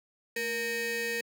30% pulse ring-modulated tone, 690 Hz, F5, 21 cents flat, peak -24 dBFS, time 0.36-1.21 s, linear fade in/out 5 ms, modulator 1160 Hz, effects high-pass 300 Hz 12 dB/octave

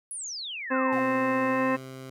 sine exponential sweep, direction down, 10820 to 698.5 Hz, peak -33 dBFS, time 0.11-0.99 s, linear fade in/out 0 ms
harmonic tone, 261.6 Hz, C4, in tune, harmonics 1 / 2 / 3 / 4 / 5 / 6 / 7 / 8 / 10, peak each -27 / -28 / -38 / -29 / -41 / -41 / -33 / -41 / -38 dBFS, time 0.7-1.77 s, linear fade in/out 20 ms
15% pulse tone with pitch glide, 123.47 to 131.57 Hz, B2 to C3, 0 to +10 cents, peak -33 dBFS, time 0.92-2.1 s, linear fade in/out 5 ms, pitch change +110 cents, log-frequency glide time 1.47-1.69 s
effects none

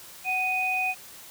sine tone pair together, 745.6 / 2489 Hz, F#5 / D#7, +13 / 0 cents, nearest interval octave + major sixth, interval 2087 cents, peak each -29 / -25 dBFS, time 0.24-0.95 s, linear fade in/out 50 ms, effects white hiss -46 dBFS RMS until 1.3 s

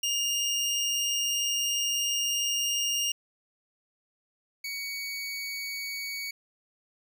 25% pulse tone pair in turn, 2829 / 2245 Hz, F7 / C#7, +22 / +21 cents, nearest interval major third, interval 401 cents, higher first, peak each -22 / -29 dBFS, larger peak first, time 0.03-3.12 / 4.64-6.31 s, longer first, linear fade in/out 5 ms, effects none

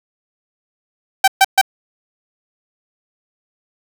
sawtooth tone bursts, 775 Hz, G5, 20 cents flat, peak -3 dBFS, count 3, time 1.24-1.614 s, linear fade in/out 5 ms, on 38 ms, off 130 ms, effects none

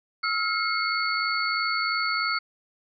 sine tone cluster, 1298 / 1401 / 2163 / 4464 Hz, E6 / F6 / C#7 / C#8, -27 / +5 / -43 / +11 cents, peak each -29 dBFS, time 0.23-2.39 s, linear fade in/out 10 ms, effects none

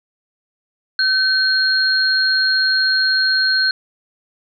sine tone pair together, 1531 / 4251 Hz, G6 / C8, -41 / +27 cents, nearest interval octave + tritone, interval 1768 cents, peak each -16 dBFS, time 0.99-3.71 s, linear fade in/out 2 ms, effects none

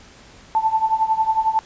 sine tone with tremolo, 882 Hz, A5, 4 cents sharp, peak -12 dBFS, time 0.55-1.59 s, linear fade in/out 0 ms, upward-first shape triangle, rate 11 Hz, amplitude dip 90%, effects pink hiss -46 dBFS RMS until 1.65 s + resampled to 16000 Hz

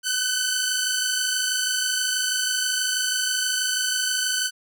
10% pulse tone pair together, 1500 / 1526.2 Hz, F#6 / G6, +23 / -47 cents, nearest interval unison, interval 30 cents, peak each -16 / -17 dBFS, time 0.03-4.51 s, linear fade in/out 50 ms, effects none

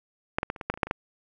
clicks, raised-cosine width 0.5 ms, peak -9 / -12 / -14 / -27 / -19 / -10 / -21 / -27 / -7 / -22 / -10 dBFS, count 11, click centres 0.385 / 0.431 / 0.501 / 0.562 / 0.612 / 0.7 / 0.74 / 0.775 / 0.832 / 0.87 / 0.911 s, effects none

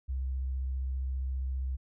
sine tone with vibrato, 65.41 Hz, C2, in tune, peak -30 dBFS, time 0.08-1.77 s, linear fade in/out 20 ms, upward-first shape sine, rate 15 Hz, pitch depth 20 cents each way, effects none

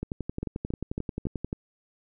two click trains, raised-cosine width 3 ms, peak -18 / -17 dBFS, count 17 / 5, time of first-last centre 0.03-1.446 / 0.43-1.529 s, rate 11.3 / 3.64 Hz, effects none

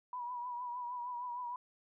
sine tone with vibrato, 977 Hz, B5, 19 cents flat, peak -38 dBFS, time 0.13-1.56 s, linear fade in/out 2 ms, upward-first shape triangle, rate 6.5 Hz, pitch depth 54 cents each way, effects none

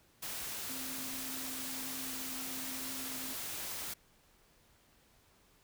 sine tone in noise, 261.6 Hz, C4, in tune, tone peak -47 dBFS, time 0.69-3.34 s, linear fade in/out 10 ms, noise white, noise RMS -41 dBFS, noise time 0.22-3.94 s, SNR -9 dB, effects pink hiss -67 dBFS RMS until 5.63 s

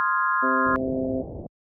sine chord, F minor seventh, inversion second, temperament equal, 1046.5 / 1244.5 / 1396.9 / 1661.2 Hz, C6 / Eb6 / F6 / Ab6, 0 / 0 / 0 / 0 cents, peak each -23 / -27 / -26 / -28 dBFS, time 0-0.76 s, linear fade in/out 0 ms
harmonic tone, 130.81 Hz, C3, in tune, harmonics 2 / 3 / 4 / 5, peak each -26 / -32 / -30 / -34 dBFS, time 0.42-1.23 s, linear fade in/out 20 ms
pink low-pass noise, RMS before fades -34 dBFS, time 0.65-1.47 s, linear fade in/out 5 ms, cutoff 700 Hz, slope 48 dB/octave
effects high-pass 60 Hz 12 dB/octave

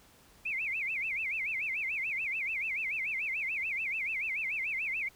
sine tone with vibrato, 2349 Hz, D7, in tune, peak -31 dBFS, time 0.45-5.09 s, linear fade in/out 10 ms, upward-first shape sine, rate 6.9 Hz, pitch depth 230 cents each way, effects pink hiss -60 dBFS RMS until 5.15 s

